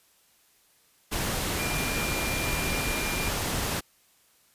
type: tone in noise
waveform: sine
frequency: 2392 Hz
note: D7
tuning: 31 cents sharp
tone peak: -33 dBFS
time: 1.58-3.3 s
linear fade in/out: 20 ms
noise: pink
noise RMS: -29 dBFS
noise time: 1.11-3.81 s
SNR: -7 dB
effects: white hiss -63 dBFS RMS until 4.54 s + resampled to 32000 Hz